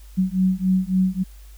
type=beating tone pair; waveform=sine; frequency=185 / 188.6 Hz; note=F#3 / F#3; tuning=0 / +33 cents; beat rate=3.6 Hz; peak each=-20 dBFS; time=0.17-1.24 s; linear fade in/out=20 ms; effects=added 50 Hz sine -40 dBFS peak until 1.57 s + white hiss -54 dBFS RMS until 1.57 s